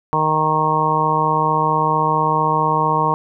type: harmonic tone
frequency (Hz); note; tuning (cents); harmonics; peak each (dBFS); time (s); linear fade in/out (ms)
155.56; D#3; 0; 1 / 2 / 3 / 4 / 5 / 6 / 7; -23 / -28 / -24 / -28 / -25 / -18 / -19; 0.13-3.14; 0
effects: none